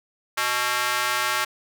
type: tone with high-pass filter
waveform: square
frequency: 123.47 Hz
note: B2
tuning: in tune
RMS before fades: -24 dBFS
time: 0.37-1.45 s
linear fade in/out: 10 ms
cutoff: 1300 Hz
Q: 1.4
effects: none